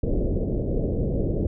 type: low-pass noise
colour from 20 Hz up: pink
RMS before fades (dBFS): -24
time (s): 0.03-1.47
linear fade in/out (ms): 5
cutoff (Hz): 570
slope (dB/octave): 48
effects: none